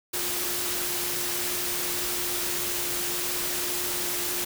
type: tone in noise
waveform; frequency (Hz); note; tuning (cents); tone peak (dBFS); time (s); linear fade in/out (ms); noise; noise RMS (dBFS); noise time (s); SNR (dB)
sine; 354.3; F4; +25; -38; 0.13-4.45; 10; white; -29; 0.13-4.45; -12
effects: none